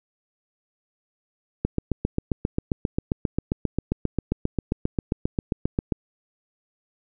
click train, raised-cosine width 3 ms, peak -9 dBFS, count 33, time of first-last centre 1.65-5.922 s, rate 7.49 Hz, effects none

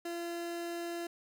30% pulse tone, 341.8 Hz, F4, 37 cents flat, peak -34 dBFS, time 0.05-1.07 s, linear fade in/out 5 ms, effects none

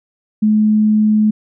sine tone, 213.9 Hz, A3, 49 cents flat, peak -9 dBFS, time 0.42-1.31 s, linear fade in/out 10 ms, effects none

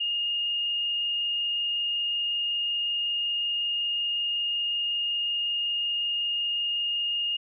sine tone with frequency modulation, 2840 Hz, F7, 28 cents sharp, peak -25 dBFS, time 0-7.37 s, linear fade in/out 10 ms, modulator 25.4 Hz, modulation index 0.63, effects none

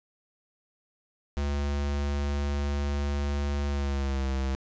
square tone with pitch glide, 71.5 to 66.71 Hz, D2 to C2, -46 to +34 cents, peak -27 dBFS, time 1.37-4.55 s, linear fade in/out 0 ms, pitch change -120 cents, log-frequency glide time 3.67-4.28 s, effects resampled to 16000 Hz + 11-bit

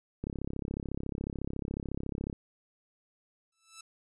click train, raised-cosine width 3 ms, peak -22 dBFS, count 72, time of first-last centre 0.24-2.328 s, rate 34 Hz
5% pulse tone with exponential growth, 1318.5 Hz, E6, in tune, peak -31 dBFS, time 3.52-3.81 s, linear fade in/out 5 ms, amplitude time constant 63 ms
effects resampled to 22050 Hz

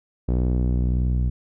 sawtooth tone with low-pass filter sweep, 61.74 Hz, B1, in tune, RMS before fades -21 dBFS, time 0.28-1.3 s, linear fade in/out 10 ms, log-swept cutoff 440 to 150 Hz, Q 0.88, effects none

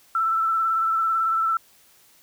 sine tone with vibrato, 1329 Hz, E6, 14 cents sharp, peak -19 dBFS, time 0.15-1.57 s, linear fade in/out 2 ms, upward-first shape sine, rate 18 Hz, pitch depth 27 cents each way, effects white hiss -56 dBFS RMS until 2.22 s

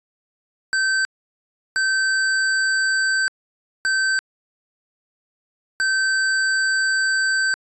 square tone bursts at uneven times, 1548 Hz, G6, 22 cents flat, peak -18 dBFS, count 4, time 0.73-1.05 / 1.76-3.28 / 3.85-4.19 / 5.8-7.54 s, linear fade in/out 0 ms, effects resampled to 22050 Hz

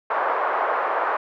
white band-pass noise, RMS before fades -23 dBFS, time 0.1-1.17 s, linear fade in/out 5 ms, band 510 to 1300 Hz, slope 24 dB/octave, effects none

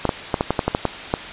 clicks, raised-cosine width 1 ms, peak -3 dBFS, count 10, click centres 0.053 / 0.092 / 0.342 / 0.409 / 0.506 / 0.592 / 0.68 / 0.749 / 0.853 / 1.139 s, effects white hiss -32 dBFS RMS until 1.32 s + resampled to 8000 Hz

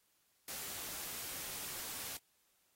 white noise, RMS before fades -44 dBFS, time 0.48-2.17 s, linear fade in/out 2 ms, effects white hiss -75 dBFS RMS until 2.75 s + AAC 48 kbps

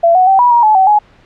sine tone with pitch steps, 676 / 740 / 772 / 975 / 949 / 859 / 762 / 839 Hz, E5 / F#5 / G5 / B5 / A#5 / A5 / G5 / G#5, +43 / 0 / -27 / -23 / +31 / -42 / -49 / +17 cents, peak -5 dBFS, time 0.03-0.99 s, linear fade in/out 10 ms, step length 120 ms, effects pink hiss -46 dBFS RMS until 1.25 s + low-pass 3000 Hz 12 dB/octave

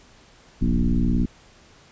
sine tone with frequency modulation, 110 Hz, A2, in tune, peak -17 dBFS, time 0.61-1.26 s, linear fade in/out 10 ms, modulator 59.4 Hz, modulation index 2.8, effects pink hiss -52 dBFS RMS until 1.91 s + resampled to 16000 Hz

